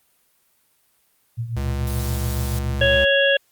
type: tone with tremolo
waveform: sine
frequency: 116.2 Hz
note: A#2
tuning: 5 cents flat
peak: -21 dBFS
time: 1.37-2.97 s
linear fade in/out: 20 ms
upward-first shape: triangle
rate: 7 Hz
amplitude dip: 75%
type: tone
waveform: square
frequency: 69.3 Hz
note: C#2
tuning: in tune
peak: -24 dBFS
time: 1.56-3.05 s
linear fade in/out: 10 ms
type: band-stop noise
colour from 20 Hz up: white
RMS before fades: -35 dBFS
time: 1.87-2.59 s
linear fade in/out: 2 ms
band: 1100 to 3100 Hz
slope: 48 dB/octave
type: harmonic tone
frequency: 554.4 Hz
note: C#5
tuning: in tune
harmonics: 1 / 3 / 5 / 6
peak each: -17 / -19 / -23 / -23 dBFS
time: 2.81-3.37 s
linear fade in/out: 5 ms
effects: white hiss -63 dBFS RMS until 3.51 s + Opus 32 kbps